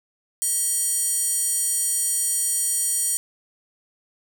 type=tone with high-pass filter; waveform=square; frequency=636 Hz; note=D#5; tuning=38 cents sharp; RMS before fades=-23 dBFS; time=0.42-3.17 s; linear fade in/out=0 ms; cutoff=8400 Hz; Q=3.6; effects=none